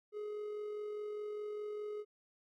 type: tone with amplitude modulation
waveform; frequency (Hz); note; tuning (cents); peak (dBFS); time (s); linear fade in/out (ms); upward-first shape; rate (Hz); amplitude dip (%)
triangle; 420; G#4; +19; -36; 0.12-2.05; 50; sine; 44.9; 30
effects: none